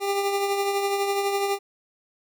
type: tone with tremolo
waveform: 25% pulse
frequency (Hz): 398.8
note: G4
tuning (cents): +30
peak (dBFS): -17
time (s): 0-1.59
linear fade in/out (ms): 50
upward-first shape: triangle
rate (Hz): 12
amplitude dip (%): 45
effects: none